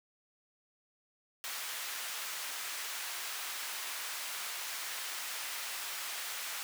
pink high-pass noise, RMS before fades -40 dBFS, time 1.44-6.63 s, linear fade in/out 0 ms, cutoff 1300 Hz, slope 12 dB/octave, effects none

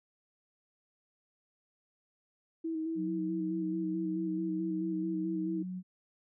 sine tone with vibrato, 321.5 Hz, E4, 43 cents flat, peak -32 dBFS, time 2.64-5.63 s, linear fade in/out 10 ms, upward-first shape square, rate 4.6 Hz, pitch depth 25 cents each way
sine tone with pitch glide, 182 to 183.69 Hz, F#3 to F#3, -28 to -12 cents, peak -36 dBFS, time 2.95-5.83 s, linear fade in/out 50 ms, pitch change +16 cents, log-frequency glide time 3.35-5.42 s
effects none

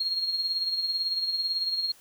sine tone with tremolo, 4258 Hz, C8, 30 cents sharp, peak -23 dBFS, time 0-1.92 s, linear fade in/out 5 ms, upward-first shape triangle, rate 18 Hz, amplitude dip 60%, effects white hiss -56 dBFS RMS until 2 s

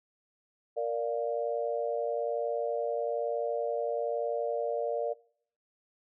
sine chord, Bb major, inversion none, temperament equal, 466.2 / 587.3 / 698.5 Hz, Bb4 / D5 / F5, 0 / 0 / 0 cents, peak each -32 / -32 / -36 dBFS, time 0.76-5.14 s, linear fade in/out 20 ms, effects noise-tail reverb RT60 0.6 s tail -23 dB re dry

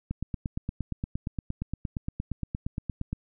click train, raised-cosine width 5 ms, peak -18 dBFS, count 27, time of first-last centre 0.11-3.13 s, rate 8.61 Hz, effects none

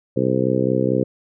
harmonic tone, 64.5 Hz, C2, 24 cents flat, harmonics 2 / 3 / 4 / 5 / 6 / 7 / 8, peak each -24 / -24 / -24 / -24 / -24 / -24 / -24 dBFS, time 0.16-1.04 s, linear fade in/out 10 ms, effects none

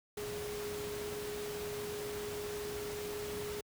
sine tone in noise, 416 Hz, G#4, 3 cents sharp, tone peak -39 dBFS, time 0.17-3.61 s, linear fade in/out 5 ms, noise pink, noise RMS -44 dBFS, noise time 0.17-3.61 s, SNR +2 dB, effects high-pass 60 Hz 12 dB/octave

